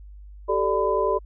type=tone cluster; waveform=sine; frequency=387.8 / 438.7 / 590 / 1006 Hz; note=G4 / A4 / D5 / B5; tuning=-19 / -5 / +8 / +32 cents; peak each=-25 dBFS; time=0.48-1.19 s; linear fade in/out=20 ms; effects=added 50 Hz sine -40 dBFS peak until 1.25 s